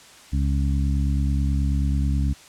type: harmonic tone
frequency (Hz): 69.3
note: C#2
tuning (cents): 0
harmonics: 1 / 2 / 3 / 4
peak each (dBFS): -20 / -26 / -30 / -32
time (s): 0.32-2.34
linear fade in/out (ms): 20
effects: white hiss -47 dBFS RMS until 2.48 s + low-pass 8000 Hz 12 dB/octave